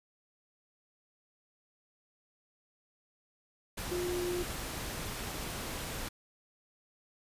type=tone in noise; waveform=sine; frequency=354.8 Hz; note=F4; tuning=27 cents sharp; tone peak=-32 dBFS; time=3.91-4.43 s; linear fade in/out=10 ms; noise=pink; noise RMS=-39 dBFS; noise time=3.77-6.09 s; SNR=+4 dB; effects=resampled to 32000 Hz